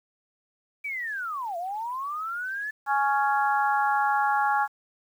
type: linear two-way sweep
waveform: sine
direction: down then up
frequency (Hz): 2334 to 665 to 1745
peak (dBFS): -29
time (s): 0.84-2.71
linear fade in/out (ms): 10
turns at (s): 1.57
type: harmonic tone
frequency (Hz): 278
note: C#4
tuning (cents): +5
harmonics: 3 / 4 / 5 / 6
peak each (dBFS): -23 / -29 / -28 / -31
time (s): 2.86-4.68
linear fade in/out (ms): 50
effects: 9-bit